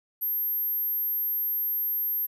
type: tone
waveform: sine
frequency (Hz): 12800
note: G9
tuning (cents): +35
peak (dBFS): -25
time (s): 0.21-2.27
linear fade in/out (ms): 20
effects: none